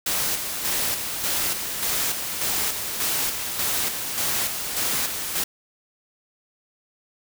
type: noise with tremolo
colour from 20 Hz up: white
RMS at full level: -24 dBFS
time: 0.06-5.44 s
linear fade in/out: 5 ms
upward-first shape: square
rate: 1.7 Hz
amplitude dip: 45%
effects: none